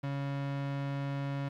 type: tone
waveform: 35% pulse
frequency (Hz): 139.5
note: C#3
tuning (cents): +11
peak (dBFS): -31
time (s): 0.03-1.49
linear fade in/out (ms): 10
effects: low-pass 3000 Hz 12 dB/octave + 11-bit